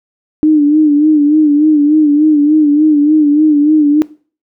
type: tone with vibrato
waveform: sine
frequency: 300 Hz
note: D4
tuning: 37 cents sharp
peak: -5 dBFS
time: 0.43-4.02 s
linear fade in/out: 0 ms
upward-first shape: sine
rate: 3.4 Hz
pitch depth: 66 cents each way
effects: noise-tail reverb RT60 0.4 s tail -20 dB re dry